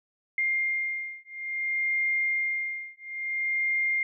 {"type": "beating tone pair", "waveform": "sine", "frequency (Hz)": [2113, 2113.58], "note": ["C7", "C7"], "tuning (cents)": [16, 17], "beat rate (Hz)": 0.58, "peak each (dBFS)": -29, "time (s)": [0.38, 4.03], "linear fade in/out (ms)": 2, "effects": []}